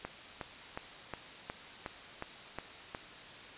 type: click train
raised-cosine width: 0.5 ms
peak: -23 dBFS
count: 9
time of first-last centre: 0.05-2.949 s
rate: 2.76 Hz
effects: white hiss -49 dBFS RMS until 3.57 s + resampled to 8000 Hz